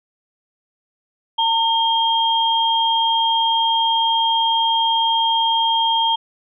sine tone pair together, 909 / 3215 Hz, A#5 / G7, -44 / +43 cents, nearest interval octave + minor seventh, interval 2187 cents, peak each -17 / -18 dBFS, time 1.38-6.16 s, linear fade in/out 10 ms, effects none

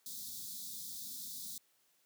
white band-stop noise, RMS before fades -45 dBFS, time 0.06-1.58 s, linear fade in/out 2 ms, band 270 to 3500 Hz, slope 96 dB/octave, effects white hiss -73 dBFS RMS until 2.05 s + high-pass 150 Hz 12 dB/octave

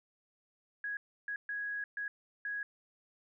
sine tone bursts at uneven times, 1661.2 Hz, G#6, in tune, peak -35 dBFS, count 5, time 0.84-0.97 / 1.28-1.36 / 1.49-1.84 / 1.97-2.08 / 2.45-2.63 s, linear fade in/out 2 ms, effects none

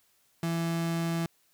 35% pulse tone, 166.8 Hz, E3, 21 cents sharp, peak -26 dBFS, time 0.43-1.26 s, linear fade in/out 2 ms, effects white hiss -68 dBFS RMS until 1.53 s

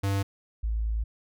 square / sine tone pair in turn, 98.6 / 54.86 Hz, G2 / A1, +11 / -4 cents, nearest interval minor seventh, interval 1015 cents, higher first, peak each -25 dBFS, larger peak neither, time 0.03-0.23 / 0.63-1.04 s, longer second, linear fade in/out 10 ms, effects none

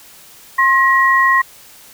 sine tone pair together, 1066.3 / 1900 Hz, C6 / A#6, +32 / +33 cents, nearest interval minor seventh, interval 1001 cents, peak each -12 dBFS, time 0.58-1.42 s, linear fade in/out 10 ms, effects white hiss -42 dBFS RMS until 1.93 s

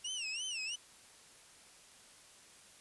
25% pulse tone with vibrato, 2794 Hz, F7, in tune, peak -34 dBFS, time 0.04-0.76 s, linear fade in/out 10 ms, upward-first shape sine, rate 3 Hz, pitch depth 170 cents each way, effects white hiss -59 dBFS RMS until 2.8 s + resampled to 24000 Hz

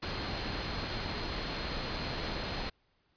sine tone in noise, 4186 Hz, C8, in tune, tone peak -46 dBFS, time 0.02-2.7 s, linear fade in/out 10 ms, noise pink, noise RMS -36 dBFS, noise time 0.02-2.7 s, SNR -13 dB, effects pink hiss -73 dBFS RMS until 3.16 s + resampled to 11025 Hz

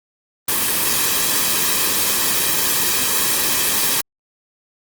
white noise with comb filter, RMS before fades -18 dBFS, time 0.48-4.01 s, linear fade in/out 5 ms, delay 1.4 ms, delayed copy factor -0.5, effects Opus 24 kbps

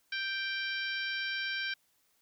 harmonic tone, 784 Hz, G5, in tune, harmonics 2 / 3 / 4 / 5 / 6 / 7, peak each -35 / -39 / -41 / -43 / -45 / -46 dBFS, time 0.12-1.74 s, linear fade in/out 5 ms, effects white hiss -72 dBFS RMS until 2.21 s

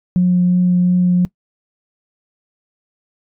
sine tone with vibrato, 179.3 Hz, F3, 46 cents sharp, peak -9 dBFS, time 0.16-1.25 s, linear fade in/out 0 ms, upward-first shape triangle, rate 2.8 Hz, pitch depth 10 cents each way, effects noise-tail reverb RT60 0.1 s tail -21 dB re dry + tanh soft clip ceiling -5 dBFS

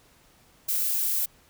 violet noise, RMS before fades -26 dBFS, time 0.68-1.26 s, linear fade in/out 10 ms, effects pink hiss -59 dBFS RMS until 1.49 s

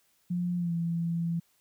sine tone with pitch glide, 176.5 to 168.33 Hz, F3 to E3, +19 to +37 cents, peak -27 dBFS, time 0.3-1.4 s, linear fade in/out 10 ms, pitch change -82 cents, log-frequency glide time 0.57-0.73 s, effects white hiss -69 dBFS RMS until 1.6 s

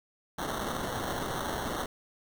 blue noise with sample-and-hold, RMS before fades -34 dBFS, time 0.38-1.86 s, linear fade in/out 5 ms, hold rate 2450 Hz, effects none

